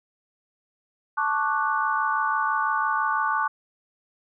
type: chord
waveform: sine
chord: D major seventh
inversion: second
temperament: equal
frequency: 880 / 1108.7 / 1174.7 / 1480 Hz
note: A5 / C#6 / D6 / F#6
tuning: 0 / 0 / 0 / 0 cents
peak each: -27 dBFS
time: 1.17-3.48 s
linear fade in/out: 10 ms
effects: none